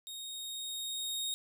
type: tone with level ramp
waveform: sawtooth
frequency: 3729 Hz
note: A#7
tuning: in tune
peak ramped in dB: -39 to -30 dBFS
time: 0.07-1.34 s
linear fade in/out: 0 ms
effects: none